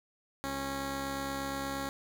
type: tone pair together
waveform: 10% pulse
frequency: 68.5 / 274 Hz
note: C#2 / C#4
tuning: -20 / -20 cents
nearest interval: 2 octaves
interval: 2400 cents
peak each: -34 / -27 dBFS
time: 0.44-1.89 s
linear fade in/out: 0 ms
effects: none